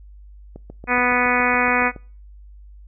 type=click train; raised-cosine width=2 ms; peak=-23 dBFS; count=11; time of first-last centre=0.56-1.963 s; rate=7.13 Hz
type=harmonic tone; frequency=246.9 Hz; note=B3; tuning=in tune; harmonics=1 / 2 / 3 / 4 / 5 / 6 / 7 / 8 / 9 / 10; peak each=-25 / -25 / -25 / -25 / -25 / -25 / -25 / -25 / -25 / -25 dBFS; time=0.87-1.92 s; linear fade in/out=50 ms
effects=noise-tail reverb RT60 0.4 s tail -24 dB re dry + added 50 Hz sine -40 dBFS peak until 2.87 s